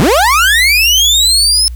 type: linear sweep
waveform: 30% pulse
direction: up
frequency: 116.54 to 5274 Hz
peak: -4 dBFS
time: 0-1.68 s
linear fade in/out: 0 ms
effects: added 60 Hz sine -21 dBFS peak until 1.75 s + white hiss -48 dBFS RMS until 1.75 s